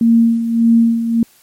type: tone with tremolo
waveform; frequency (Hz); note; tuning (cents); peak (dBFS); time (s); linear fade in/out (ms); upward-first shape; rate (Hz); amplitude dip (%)
sine; 230.4; A#3; -20; -6; 0.01-1.23; 2; sine; 1.7; 65
effects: white hiss -50 dBFS RMS until 1.42 s + MP3 64 kbps